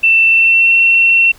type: tone with pitch glide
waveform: sine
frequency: 2676 to 2713 Hz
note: E7 to E7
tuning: +25 to +49 cents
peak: -6 dBFS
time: 0.03-1.32 s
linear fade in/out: 10 ms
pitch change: +24 cents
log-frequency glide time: 0.27-0.73 s
effects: pink hiss -43 dBFS RMS until 1.38 s